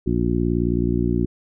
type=harmonic tone; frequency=59 Hz; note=A#1; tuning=22 cents sharp; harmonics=1 / 2 / 3 / 4 / 5 / 6; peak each=-25 / -25 / -25 / -25 / -25 / -25 dBFS; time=0.06-1.26 s; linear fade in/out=10 ms; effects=none